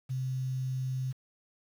sine tone with quantisation, 130 Hz, C3, 11 cents flat, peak -30 dBFS, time 0.09-1.13 s, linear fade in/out 20 ms, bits 9, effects none

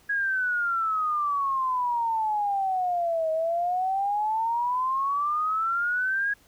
sine exponential two-way sweep, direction down then up, 1661.2 to 632 to 1661.2 Hz, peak -23 dBFS, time 0.09-6.34 s, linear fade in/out 10 ms, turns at 3.31 s, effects pink hiss -59 dBFS RMS until 6.47 s

